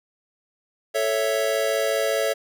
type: chord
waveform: square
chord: A major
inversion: none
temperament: equal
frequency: 440 / 554.4 / 659.3 Hz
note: A4 / C#5 / E5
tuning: 0 / 0 / 0 cents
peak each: -27 / -25 / -26 dBFS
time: 0.94-2.34 s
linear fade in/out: 20 ms
effects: none